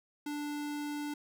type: tone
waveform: square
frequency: 293.7 Hz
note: D4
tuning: in tune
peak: -36 dBFS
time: 0.26-1.14 s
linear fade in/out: 5 ms
effects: none